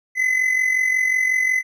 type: tone with amplitude modulation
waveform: triangle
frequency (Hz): 2027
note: B6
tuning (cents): +45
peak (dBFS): -12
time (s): 0.15-1.63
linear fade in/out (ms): 50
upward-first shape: sine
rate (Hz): 45.5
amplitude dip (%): 60
effects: none